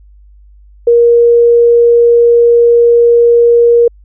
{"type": "tone", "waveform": "sine", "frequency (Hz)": 472, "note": "A#4", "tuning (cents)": 22, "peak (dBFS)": -3, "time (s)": [0.87, 3.88], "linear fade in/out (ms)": 5, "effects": ["added 50 Hz sine -37 dBFS peak until 4.04 s"]}